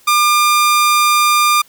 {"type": "tone", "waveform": "sawtooth", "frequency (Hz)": 1200, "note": "D6", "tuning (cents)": 37, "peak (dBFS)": -6, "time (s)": [0.07, 1.62], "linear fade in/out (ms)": 10, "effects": ["white hiss -49 dBFS RMS until 1.68 s"]}